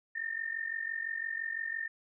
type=tone with amplitude modulation; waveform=sine; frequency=1815 Hz; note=A#6; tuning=47 cents flat; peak=-30 dBFS; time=0.15-1.88 s; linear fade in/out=10 ms; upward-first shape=sine; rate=45.9 Hz; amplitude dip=80%; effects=none